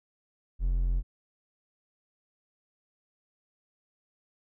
triangle tone, 43.65 Hz, F1, in tune, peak -22 dBFS, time 0.59-1.03 s, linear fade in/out 50 ms, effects none

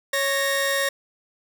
sawtooth tone pair together, 552.9 / 1856 Hz, C#5 / A#6, -5 / -8 cents, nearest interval octave + major sixth, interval 2097 cents, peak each -20 dBFS, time 0.13-0.89 s, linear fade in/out 5 ms, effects none

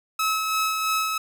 sawtooth tone with tremolo, 1291 Hz, E6, 37 cents flat, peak -17 dBFS, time 0.19-1.18 s, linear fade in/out 5 ms, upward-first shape sine, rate 3 Hz, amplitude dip 35%, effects none

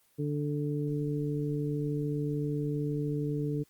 harmonic tone, 146.83 Hz, D3, in tune, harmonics 1 / 2 / 3, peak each -31 / -34 / -36 dBFS, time 0.18-3.64 s, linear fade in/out 20 ms, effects white hiss -67 dBFS RMS until 3.69 s + Opus 24 kbps

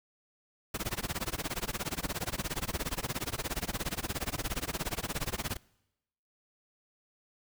pink noise with tremolo, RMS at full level -32 dBFS, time 0.74-5.57 s, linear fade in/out 5 ms, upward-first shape sine, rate 17 Hz, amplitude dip 100%, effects noise-tail reverb RT60 0.9 s tail -24 dB re dry

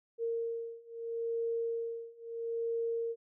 sine beating tone pair, 461 / 461.76 Hz, A#4 / A#4, -19 / -16 cents, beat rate 0.76 Hz, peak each -37 / -36 dBFS, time 0.18-3.16 s, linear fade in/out 50 ms, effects none

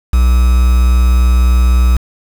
triangle tone with quantisation, 61.74 Hz, B1, in tune, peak -4 dBFS, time 0.13-1.97 s, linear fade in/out 5 ms, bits 4, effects none

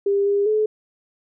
sine tone with pitch steps, 399.9 / 403.5 / 429.1 Hz, G4 / G#4 / A4, +35 / -50 / -43 cents, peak -16 dBFS, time 0.06-0.66 s, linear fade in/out 5 ms, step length 200 ms, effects none

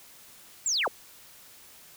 sine linear sweep, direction down, 7780 to 330.7 Hz, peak -24 dBFS, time 0.66-0.88 s, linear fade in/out 2 ms, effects white hiss -52 dBFS RMS until 1.96 s

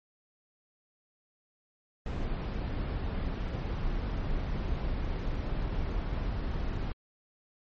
brown noise, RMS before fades -32 dBFS, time 2.06-6.92 s, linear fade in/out 2 ms, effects low-pass 4000 Hz 12 dB/octave + MP3 32 kbps

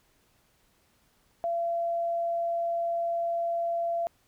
sine tone, 680 Hz, F5, 46 cents flat, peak -26 dBFS, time 1.44-4.07 s, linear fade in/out 0 ms, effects pink hiss -67 dBFS RMS until 4.27 s

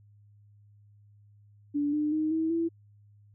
sine tone with pitch steps, 290 / 300.1 / 310.5 / 321.2 / 332.4 Hz, D4 / D4 / D#4 / E4 / E4, -22 / +38 / -3 / -45 / +15 cents, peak -25 dBFS, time 1.74-2.69 s, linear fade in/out 20 ms, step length 190 ms, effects added 103 Hz sine -55 dBFS peak until 3.34 s

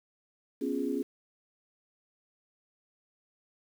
sine chord, C# dominant seventh, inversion third, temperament equal, 246.9 / 277.2 / 349.2 / 415.3 Hz, B3 / C#4 / E#4 / G#4, 0 / 0 / 0 / 0 cents, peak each -35 / -32 / -37 / -35 dBFS, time 0.61-1.03 s, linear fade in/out 10 ms, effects 9-bit

